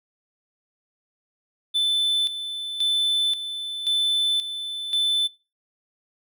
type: tone with tremolo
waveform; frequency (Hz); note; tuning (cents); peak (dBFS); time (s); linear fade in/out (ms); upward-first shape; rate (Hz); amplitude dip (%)
triangle; 3520; A7; 0; -17; 1.74-5.28; 20; square; 0.94; 65
effects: noise-tail reverb RT60 0.3 s tail -22 dB re dry